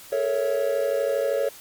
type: tone cluster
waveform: triangle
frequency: 429 / 461.5 / 555 / 656 Hz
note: A4 / A#4 / C#5 / E5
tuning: -44 / -17 / +2 / -9 cents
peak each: -27 / -26 / -21 / -30 dBFS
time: 0.12-1.49 s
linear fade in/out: 5 ms
effects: white hiss -45 dBFS RMS until 1.6 s + MP3 96 kbps